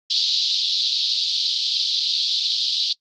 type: band-pass noise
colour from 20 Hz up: white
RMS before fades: -21 dBFS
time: 0.1-2.93 s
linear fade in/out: 5 ms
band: 3500 to 4700 Hz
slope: 48 dB/octave
effects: noise-tail reverb RT60 0.1 s tail -25 dB re dry + Opus 32 kbps